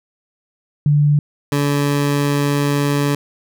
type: tone pair in turn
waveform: sine / 20% pulse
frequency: 146.83 / 143.39 Hz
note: D3 / D3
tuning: 0 / -41 cents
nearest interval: unison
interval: 41 cents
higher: first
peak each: -10 dBFS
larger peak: neither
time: 0.86-1.19 / 1.52-3.15 s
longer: second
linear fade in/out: 2 ms
effects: none